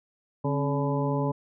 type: harmonic tone with a mistuned harmonic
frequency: 142.9 Hz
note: D3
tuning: 47 cents flat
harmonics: 1 / 2 / 3 / 4 / 6 / 7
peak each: -27 / -30 / -32 / -33 / -35 / -35 dBFS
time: 0.44-1.32 s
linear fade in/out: 10 ms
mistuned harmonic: 2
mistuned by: -83 cents
effects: none